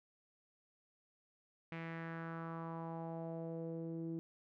sawtooth tone with low-pass filter sweep, 164.81 Hz, E3, in tune, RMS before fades -44 dBFS, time 1.72-4.19 s, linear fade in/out 0 ms, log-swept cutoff 2300 to 330 Hz, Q 3.1, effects none

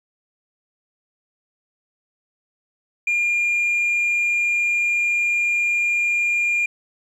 sine tone with frequency modulation, 2409 Hz, D7, 43 cents sharp, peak -15 dBFS, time 3.07-6.66 s, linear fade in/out 5 ms, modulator 53.9 Hz, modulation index 0.21, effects tanh soft clip ceiling -16 dBFS + 9-bit

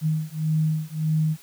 sine beating tone pair, 155.56 / 157.26 Hz, D#3 / D#3, 0 / +19 cents, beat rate 1.7 Hz, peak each -24 dBFS, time 0.01-1.37 s, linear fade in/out 50 ms, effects white hiss -50 dBFS RMS until 1.42 s

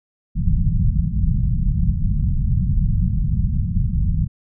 pink low-pass noise, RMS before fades -18 dBFS, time 0.35-4.28 s, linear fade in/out 20 ms, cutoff 190 Hz, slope 48 dB/octave, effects none

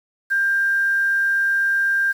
sine tone with quantisation, 1592 Hz, G6, 26 cents sharp, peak -16 dBFS, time 0.3-2.13 s, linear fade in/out 20 ms, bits 7, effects none

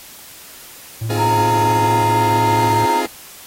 triangle tone with vibrato, 110 Hz, A2, in tune, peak -18 dBFS, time 1.01-2.86 s, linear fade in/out 10 ms, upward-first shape triangle, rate 4.5 Hz, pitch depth 44 cents each way
sawtooth chord, F minor seventh, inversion second, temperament just, 261.9 / 314.3 / 349.2 / 419.1 Hz, C4 / Eb4 / F4 / Ab4, +2 / +18 / 0 / +16 cents, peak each -23 / -24 / -20 / -20 dBFS, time 1.1-3.06 s, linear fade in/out 2 ms
sine tone, 921 Hz, A#5, 21 cents flat, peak -14 dBFS, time 1.17-3.03 s, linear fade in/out 50 ms
effects white hiss -39 dBFS RMS until 3.46 s + AAC 48 kbps

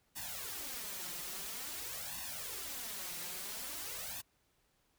white noise with flanger, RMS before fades -43 dBFS, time 0.15-4.22 s, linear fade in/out 20 ms, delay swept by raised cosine 1.1 to 5.7 ms, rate 0.49 Hz, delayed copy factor +0.95, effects pink hiss -75 dBFS RMS until 4.98 s

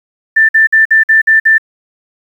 sine tone bursts, 1775 Hz, A6, 15 cents sharp, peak -4 dBFS, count 7, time 0.36-1.582 s, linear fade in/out 10 ms, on 130 ms, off 52 ms, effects 7-bit

